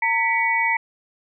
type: tone cluster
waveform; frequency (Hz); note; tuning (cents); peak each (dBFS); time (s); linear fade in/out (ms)
sine; 912 / 1966 / 2251; A#5 / B6 / C#7; -38 / -8 / +26; -22; 0.02-0.77; 5
effects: none